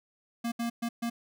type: tone bursts at uneven times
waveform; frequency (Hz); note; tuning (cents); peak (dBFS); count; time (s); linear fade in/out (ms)
square; 234.1; A#3; +8; -30; 4; 0.44-0.52 / 0.59-0.7 / 0.82-0.89 / 1.02-1.1; 10
effects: none